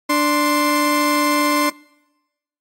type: tone pair together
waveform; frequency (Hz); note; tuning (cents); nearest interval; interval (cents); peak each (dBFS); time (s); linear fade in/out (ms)
30% pulse; 293.7 / 1046.6; D4 / C6; 0 / 0; octave + minor seventh; 2200; -15; 0.09-1.7; 10
effects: noise-tail reverb RT60 1.0 s tail -24 dB re dry + AAC 48 kbps